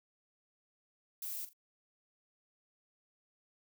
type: noise with echo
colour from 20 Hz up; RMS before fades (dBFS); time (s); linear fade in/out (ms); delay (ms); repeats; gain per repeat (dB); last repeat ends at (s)
violet; -41; 1.22-1.45; 2; 41; 2; -12; 1.532
effects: none